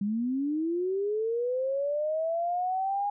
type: linear sweep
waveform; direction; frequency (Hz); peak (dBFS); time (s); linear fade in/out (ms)
sine; up; 196 to 822; -26; 0.01-3.1; 5
effects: none